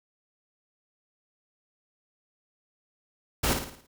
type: noise with echo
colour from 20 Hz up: pink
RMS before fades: -25 dBFS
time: 3.43-3.54 s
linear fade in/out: 10 ms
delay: 55 ms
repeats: 6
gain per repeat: -6 dB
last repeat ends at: 3.87 s
effects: none